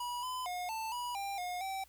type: tone with pitch steps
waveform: square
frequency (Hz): 972 / 1012 / 719 / 887 / 974 / 794 / 718 / 772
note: B5 / B5 / F#5 / A5 / B5 / G5 / F5 / G5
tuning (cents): -28 / +42 / -50 / +14 / -24 / +22 / +48 / -27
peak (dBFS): -37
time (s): 0-1.84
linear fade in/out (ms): 5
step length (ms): 230
effects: added 60 Hz sine -65 dBFS peak until 1.88 s + white hiss -64 dBFS RMS until 1.88 s